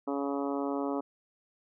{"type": "harmonic tone", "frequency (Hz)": 140.3, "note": "C#3", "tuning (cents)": 21, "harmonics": [2, 3, 4, 5, 6, 7, 8, 9], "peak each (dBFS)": [-32, -36, -38, -40, -42, -43, -44, -45], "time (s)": [0.07, 1.01], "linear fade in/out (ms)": 10, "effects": []}